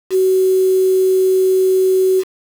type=tone with quantisation; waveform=sine; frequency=376 Hz; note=F#4; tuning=28 cents sharp; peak=-10 dBFS; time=0.1-2.24 s; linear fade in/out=50 ms; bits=5; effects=none